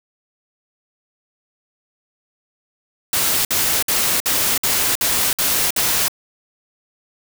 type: noise bursts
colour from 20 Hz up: white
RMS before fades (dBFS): -18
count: 8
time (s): 3.13-6.082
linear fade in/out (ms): 2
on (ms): 320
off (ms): 56
effects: none